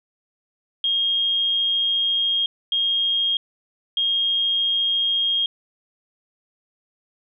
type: tone bursts at uneven times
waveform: sine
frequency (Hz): 3243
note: G#7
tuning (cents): -42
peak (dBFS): -18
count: 3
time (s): 0.84-2.46 / 2.72-3.37 / 3.97-5.46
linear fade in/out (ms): 2
effects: none